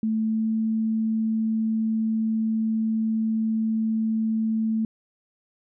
sine tone with pitch glide, 220 to 221.3 Hz, A3 to A3, 0 to +10 cents, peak -21 dBFS, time 0.03-4.85 s, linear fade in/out 2 ms, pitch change +10 cents, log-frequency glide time 0.26-0.49 s, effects none

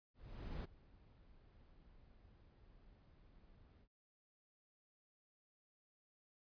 brown noise with ADSR envelope, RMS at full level -43 dBFS, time 0.14-3.88 s, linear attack 500 ms, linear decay 19 ms, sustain -22 dB, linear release 66 ms, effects resampled to 11025 Hz

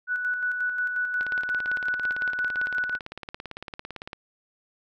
sine tone with tremolo, 1480 Hz, F#6, in tune, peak -23 dBFS, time 0.07-2.99 s, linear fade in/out 50 ms, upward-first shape square, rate 5.6 Hz, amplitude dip 40%
click train, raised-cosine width 0.3 ms, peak -20 dBFS, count 53, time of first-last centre 1.21-4.131 s, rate 17.8 Hz
effects none

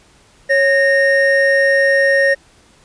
triangle tone pair together, 550 / 1850 Hz, C#5 / A#6, -14 / -14 cents, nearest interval octave + major sixth, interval 2100 cents, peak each -11 dBFS, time 0.49-2.35 s, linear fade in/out 20 ms, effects pink hiss -50 dBFS RMS until 2.84 s + resampled to 22050 Hz

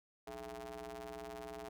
sawtooth ring-modulated tone, 123.47 Hz, B2, in tune, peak -38 dBFS, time 0.27-1.69 s, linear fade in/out 5 ms, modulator 547 Hz, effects none

